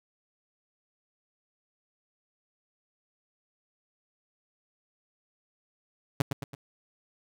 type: tone with echo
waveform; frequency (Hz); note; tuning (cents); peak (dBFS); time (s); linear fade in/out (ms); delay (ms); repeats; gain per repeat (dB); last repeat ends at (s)
sawtooth; 138.59; C#3; 0; -17; 6.2-6.22; 5; 110; 3; -6; 6.55
effects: none